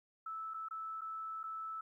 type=tone with dropouts; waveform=sine; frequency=1312 Hz; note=E6; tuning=9 cents flat; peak=-40 dBFS; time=0.26-1.81 s; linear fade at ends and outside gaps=5 ms; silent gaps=0.538-0.542 / 0.686-0.709 / 1.01-1.016 / 1.432-1.438 s; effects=13-bit